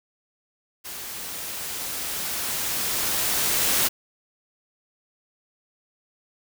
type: noise with level ramp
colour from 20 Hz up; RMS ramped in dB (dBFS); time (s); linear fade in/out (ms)
white; -36 to -21; 0.84-3.89; 20
effects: none